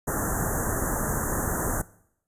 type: band-stop noise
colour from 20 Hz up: pink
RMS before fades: -27 dBFS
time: 0.07-1.82 s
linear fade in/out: 10 ms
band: 1800 to 6300 Hz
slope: 96 dB/octave
effects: noise-tail reverb RT60 0.7 s tail -20 dB re dry + resampled to 32000 Hz